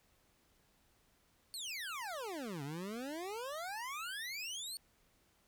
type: exponential two-way sweep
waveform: 25% pulse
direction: down then up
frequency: 4500 to 134.7 to 4500 Hz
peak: -37 dBFS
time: 1.54-4.77 s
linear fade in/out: 0 ms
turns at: 2.63 s
effects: pink hiss -72 dBFS RMS until 5.47 s